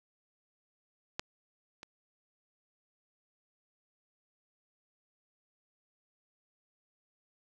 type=clicks; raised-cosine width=0.2 ms; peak=-16 / -28 dBFS; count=2; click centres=1.195 / 1.831 s; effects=none